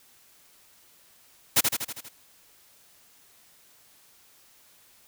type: noise with echo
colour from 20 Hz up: white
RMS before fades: -19 dBFS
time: 1.56-1.61 s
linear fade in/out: 10 ms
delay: 80 ms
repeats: 6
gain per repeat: -4 dB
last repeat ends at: 2.09 s
effects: white hiss -58 dBFS RMS until 5.07 s